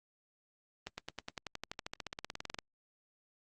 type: accelerating click train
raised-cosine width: 0.2 ms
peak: -22 dBFS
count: 25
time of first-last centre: 0.87-2.588 s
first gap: 110 ms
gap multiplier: 0.96
effects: Opus 32 kbps